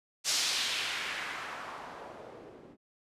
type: noise with low-pass filter sweep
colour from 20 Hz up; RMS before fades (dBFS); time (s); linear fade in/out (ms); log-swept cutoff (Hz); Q
blue; -36; 0.24-2.77; 50; 5900 to 310; 1.4
effects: resampled to 32000 Hz